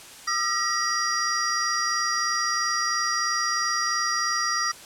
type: tone cluster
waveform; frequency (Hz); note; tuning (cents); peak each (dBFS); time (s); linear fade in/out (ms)
sine; 1216 / 1339 / 1913 / 4780 / 5700; D#6 / E6 / A#6 / D8 / F8; -40 / +27 / +44 / +30 / +34; -29; 0.27-4.72; 10
effects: white hiss -44 dBFS RMS until 4.85 s + low-pass 10000 Hz 12 dB/octave